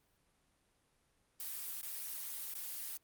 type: noise with dropouts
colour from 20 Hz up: blue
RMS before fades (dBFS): -43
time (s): 1.4-2.97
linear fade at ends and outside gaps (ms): 1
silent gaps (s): 1.813-1.83 / 2.539-2.552
effects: pink hiss -75 dBFS RMS until 3.03 s + Opus 32 kbps